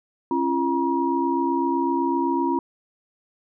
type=tone cluster; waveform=sine; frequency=273.2 / 341.1 / 954 Hz; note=C#4 / F4 / A#5; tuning=-25 / -41 / +40 cents; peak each=-24 dBFS; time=0.31-2.59 s; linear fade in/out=2 ms; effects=none